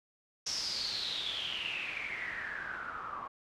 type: noise with low-pass filter sweep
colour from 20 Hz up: white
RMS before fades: -38 dBFS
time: 0.46-3.28 s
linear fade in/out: 10 ms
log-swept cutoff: 5600 to 1100 Hz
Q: 9.5
effects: none